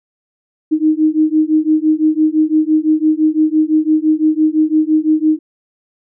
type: beating tone pair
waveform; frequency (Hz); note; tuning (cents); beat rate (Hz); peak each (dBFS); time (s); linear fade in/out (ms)
sine; 308.2 / 314.1; D#4 / D#4; -16 / +16; 5.9; -13; 0.71-5.39; 20
effects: none